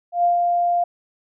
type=tone with ADSR envelope; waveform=sine; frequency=698.5 Hz; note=F5; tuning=in tune; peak=-13 dBFS; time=0.12-0.84 s; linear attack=120 ms; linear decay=130 ms; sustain=-3 dB; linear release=6 ms; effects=none